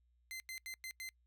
sawtooth tone bursts at uneven times, 2069 Hz, C7, 20 cents flat, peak -40 dBFS, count 5, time 0.31-0.4 / 0.49-0.58 / 0.66-0.74 / 0.84-0.91 / 1-1.09 s, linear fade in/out 0 ms, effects noise-tail reverb RT60 0.1 s tail -25 dB re dry + added 60 Hz sine -70 dBFS peak until 1.26 s

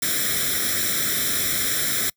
white noise with comb filter, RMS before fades -23 dBFS, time 0.02-2.1 s, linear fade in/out 5 ms, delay 0.54 ms, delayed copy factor +1, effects noise-tail reverb RT60 0.1 s tail -26 dB re dry + high-pass 60 Hz 12 dB/octave

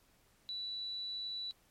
sine tone, 3951 Hz, B7, in tune, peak -38 dBFS, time 0.49-1.51 s, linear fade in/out 0 ms, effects pink hiss -69 dBFS RMS until 1.7 s + MP3 64 kbps

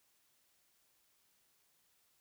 silence, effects white hiss -74 dBFS RMS until 2.2 s

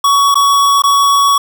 square tone with dropouts, 1123 Hz, C#6, 22 cents sharp, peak -8 dBFS, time 0.04-1.38 s, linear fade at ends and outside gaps 5 ms, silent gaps 0.344-0.354 / 0.821-0.837 s, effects none

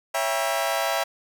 sawtooth chord, C# diminished seventh, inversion none, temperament just, 554.4 / 665.2 / 798.3 / 957.9 Hz, C#5 / E5 / G5 / Bb5, 0 / +16 / +31 / +47 cents, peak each -26 / -22 / -25 / -27 dBFS, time 0.14-1.04 s, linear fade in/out 10 ms, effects none

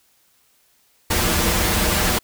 pink noise with comb filter, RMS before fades -19 dBFS, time 1.1-2.19 s, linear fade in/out 10 ms, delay 7.3 ms, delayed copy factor -0.75, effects white hiss -60 dBFS RMS until 2.23 s

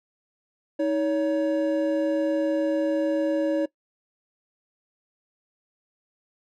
triangle tone pair together, 316 / 563 Hz, D#4 / C#5, +27 / +27 cents, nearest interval minor seventh, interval 1000 cents, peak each -22 dBFS, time 0.79-3.66 s, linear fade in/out 10 ms, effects noise-tail reverb RT60 0.1 s tail -20 dB re dry

